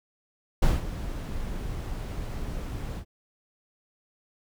brown noise with ADSR envelope, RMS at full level -19 dBFS, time 0.62-3.05 s, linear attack 9 ms, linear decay 180 ms, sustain -14 dB, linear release 79 ms, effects none

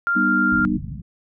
sine tone, 1394 Hz, F6, 4 cents flat, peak -17 dBFS, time 0.07-0.65 s, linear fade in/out 0 ms
sine chord, G augmented, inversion none, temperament just, 196 / 245 / 306.2 Hz, G3 / B3 / D#4, 0 / -14 / -28 cents, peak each -23 dBFS, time 0.15-0.78 s, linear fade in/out 20 ms
white low-pass noise, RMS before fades -31 dBFS, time 0.52-1.02 s, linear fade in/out 2 ms, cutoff 210 Hz, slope 48 dB/octave
effects none

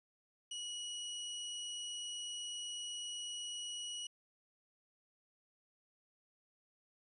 sawtooth tone, 2918 Hz, F#7, 25 cents flat, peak -38 dBFS, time 0.51-4.07 s, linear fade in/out 5 ms, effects resampled to 24000 Hz

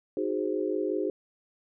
sine chord, Ab dominant seventh, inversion second, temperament equal, 311.1 / 370 / 415.3 / 523.3 Hz, Eb4 / Gb4 / Ab4 / C5, 0 / 0 / 0 / 0 cents, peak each -32 / -31 / -31 / -35 dBFS, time 0.17-1.1 s, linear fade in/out 2 ms, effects none

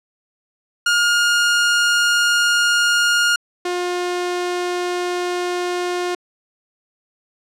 sawtooth tone pair in turn, 1421 / 356.2 Hz, F6 / F4, +30 / +34 cents, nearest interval 2 octaves, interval 2396 cents, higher first, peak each -10 / -16 dBFS, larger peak first, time 0.86-3.36 / 3.65-6.15 s, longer neither, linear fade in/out 5 ms, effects low-pass 8000 Hz 12 dB/octave

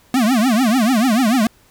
square tone with vibrato, 237.1 Hz, A#3, 30 cents sharp, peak -13 dBFS, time 0.14-1.47 s, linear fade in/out 2 ms, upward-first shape triangle, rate 6.8 Hz, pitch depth 270 cents each way, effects pink hiss -53 dBFS RMS until 1.7 s

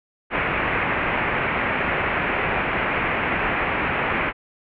white low-pass noise, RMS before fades -23 dBFS, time 0.3-4.33 s, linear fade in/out 50 ms, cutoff 2500 Hz, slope 48 dB/octave, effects none

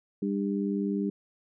harmonic tone, 100 Hz, G2, 35 cents sharp, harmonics 2 / 3 / 4, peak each -28 / -32 / -34 dBFS, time 0.22-1.1 s, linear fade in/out 5 ms, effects none

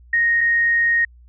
sine tone pair in turn, 1864.7 / 1864.7 Hz, A#6 / A#6, 0 / 0 cents, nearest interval unison, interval 0 cents, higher neither, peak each -14 dBFS, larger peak neither, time 0.13-0.41 / 0.41-1.05 s, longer second, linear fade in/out 5 ms, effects added 60 Hz sine -44 dBFS peak until 1.28 s

